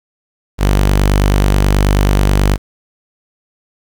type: tone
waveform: sawtooth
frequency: 49.3 Hz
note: G1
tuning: 11 cents sharp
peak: -5 dBFS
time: 0.58-2.58 s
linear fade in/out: 50 ms
effects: 7-bit